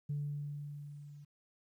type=tone with level ramp; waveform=sine; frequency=145.4 Hz; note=D3; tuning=17 cents flat; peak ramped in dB=-32 to -50 dBFS; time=0.09-1.25 s; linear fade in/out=10 ms; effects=tanh soft clip ceiling -30 dBFS + 12-bit